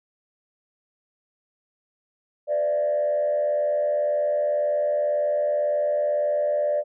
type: tone with frequency modulation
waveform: sine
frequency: 591 Hz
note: D5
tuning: 11 cents sharp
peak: -19 dBFS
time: 2.47-6.84 s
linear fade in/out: 50 ms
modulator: 81.9 Hz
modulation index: 0.54
effects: tanh soft clip ceiling -16 dBFS